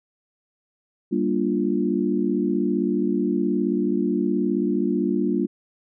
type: chord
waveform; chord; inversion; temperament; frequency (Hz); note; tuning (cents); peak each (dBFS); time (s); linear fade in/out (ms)
sine; G minor seventh; none; equal with one note detuned; 196 / 234.7 / 293.7 / 349.2; G3 / Bb3 / D4 / F4; 0 / +12 / 0 / 0; -25; 1.11-5.47; 20
effects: none